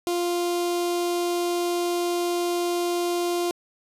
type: tone with notch filter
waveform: sawtooth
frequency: 349.2 Hz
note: F4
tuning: in tune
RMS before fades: -25 dBFS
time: 0.07-3.51 s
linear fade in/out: 0 ms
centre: 1700 Hz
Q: 1.1
effects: resampled to 32000 Hz